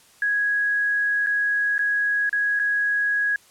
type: tone with dropouts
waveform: sine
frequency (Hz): 1661.2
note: G#6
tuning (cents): 0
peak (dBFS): -19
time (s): 0.22-3.36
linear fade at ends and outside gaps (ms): 2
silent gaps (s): 1.263-1.269 / 1.781-1.791 / 2.294-2.328 / 2.592-2.597
effects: white hiss -54 dBFS RMS until 3.5 s + low-pass 11000 Hz 12 dB/octave